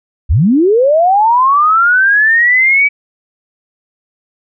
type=linear sweep; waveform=sine; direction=up; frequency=51.5 to 2300 Hz; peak=-6 dBFS; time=0.29-2.89 s; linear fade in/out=20 ms; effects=none